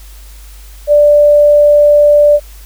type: tone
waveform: sine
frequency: 588 Hz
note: D5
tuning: 2 cents sharp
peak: -3 dBFS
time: 0.87-2.4 s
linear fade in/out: 50 ms
effects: added 50 Hz sine -31 dBFS peak until 2.65 s + white hiss -41 dBFS RMS until 2.65 s